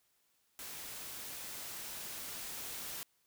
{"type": "noise with level ramp", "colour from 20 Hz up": "white", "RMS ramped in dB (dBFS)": [-46, -43], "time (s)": [0.59, 3.03], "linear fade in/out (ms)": 0, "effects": ["white hiss -75 dBFS RMS until 3.26 s"]}